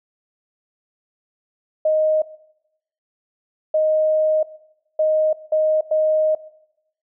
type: tone bursts at uneven times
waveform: sine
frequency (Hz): 622.3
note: D#5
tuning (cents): 0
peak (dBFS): -14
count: 5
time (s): 1.85-2.22 / 3.74-4.43 / 4.99-5.33 / 5.52-5.81 / 5.91-6.35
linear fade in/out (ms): 5
effects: noise-tail reverb RT60 0.8 s tail -18 dB re dry